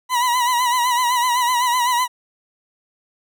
40% pulse tone with vibrato, 982 Hz, B5, 10 cents flat, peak -15 dBFS, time 0.09-2.08 s, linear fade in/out 50 ms, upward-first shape sine, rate 7.9 Hz, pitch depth 65 cents each way, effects none

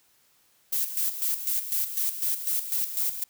violet noise with tremolo, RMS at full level -26 dBFS, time 0.72-3.24 s, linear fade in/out 10 ms, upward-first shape square, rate 4 Hz, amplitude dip 65%, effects white hiss -64 dBFS RMS until 3.29 s

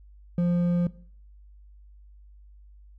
sine tone with hard clipping, 174.61 Hz, F3, in tune, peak -22 dBFS, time 0.38-0.87 s, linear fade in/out 2 ms, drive 5 dB, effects noise-tail reverb RT60 0.5 s tail -19 dB re dry + added 50 Hz sine -48 dBFS peak until 2.98 s

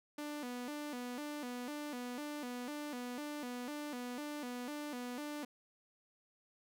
sawtooth tone with vibrato, 269.7 Hz, C#4, 47 cents flat, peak -37 dBFS, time 0.18-5.45 s, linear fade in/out 5 ms, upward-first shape square, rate 2 Hz, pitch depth 160 cents each way, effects none

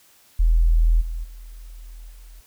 sine tone with level steps, 41 Hz, E1, 9 cents flat, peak -13 / -25 / -36 / -40 dBFS, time 0.39-2.41 s, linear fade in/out 10 ms, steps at 1 / 1.23 / 2.09 s, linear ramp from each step 20 ms, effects white hiss -55 dBFS RMS until 2.46 s

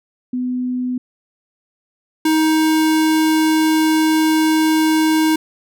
sine / square tone pair in turn, 250.6 / 314.9 Hz, B3 / D#4, +25 / +21 cents, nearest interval major third, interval 396 cents, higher second, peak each -18 / -13 dBFS, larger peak second, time 0.33-0.98 / 2.25-5.36 s, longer second, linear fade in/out 5 ms, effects none

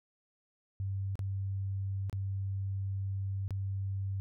sine tone with dropouts, 97.4 Hz, G2, 11 cents flat, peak -32 dBFS, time 0.8-4.2 s, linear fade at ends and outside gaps 0 ms, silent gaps 1.155-1.192 / 2.097-2.128 / 3.48-3.507 s, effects none

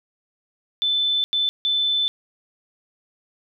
sine tone bursts at uneven times, 3520 Hz, A7, in tune, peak -18 dBFS, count 3, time 0.82-1.24 / 1.33-1.49 / 1.65-2.08 s, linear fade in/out 0 ms, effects none

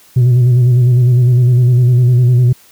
sine tone with vibrato, 123.47 Hz, B2, in tune, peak -3 dBFS, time 0.16-2.53 s, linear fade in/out 10 ms, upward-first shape square, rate 9.9 Hz, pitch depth 40 cents each way, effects tanh soft clip ceiling -5 dBFS + white hiss -45 dBFS RMS until 2.71 s

